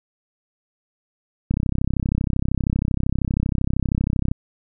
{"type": "click train", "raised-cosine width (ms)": 5, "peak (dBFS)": -8, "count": 93, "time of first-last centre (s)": [1.51, 4.315], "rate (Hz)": 32.8, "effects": []}